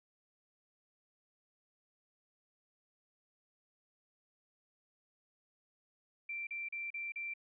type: tone bursts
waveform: sine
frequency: 2352 Hz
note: D7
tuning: 2 cents sharp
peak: -38 dBFS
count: 5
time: 6.29-7.338 s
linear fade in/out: 5 ms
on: 180 ms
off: 37 ms
effects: none